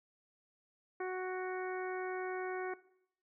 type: harmonic tone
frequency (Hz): 370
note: F#4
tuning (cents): 0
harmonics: 1 / 2 / 3 / 4 / 5 / 6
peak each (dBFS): -37 / -43 / -47 / -47 / -50 / -52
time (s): 1-2.74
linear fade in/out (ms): 5
effects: noise-tail reverb RT60 0.7 s tail -18 dB re dry